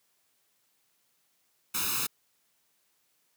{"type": "noise with comb filter", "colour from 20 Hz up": "white", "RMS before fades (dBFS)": -30, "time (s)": [1.74, 2.07], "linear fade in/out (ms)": 10, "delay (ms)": 0.77, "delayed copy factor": 0.9, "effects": ["white hiss -72 dBFS RMS until 3.36 s", "high-pass 100 Hz 12 dB/octave"]}